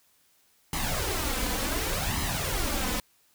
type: noise with flanger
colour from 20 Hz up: pink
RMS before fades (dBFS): -29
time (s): 0.73-3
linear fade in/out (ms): 2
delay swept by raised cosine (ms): 0.98 to 3.98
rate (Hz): 0.68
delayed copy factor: +0.65
effects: white hiss -65 dBFS RMS until 3.34 s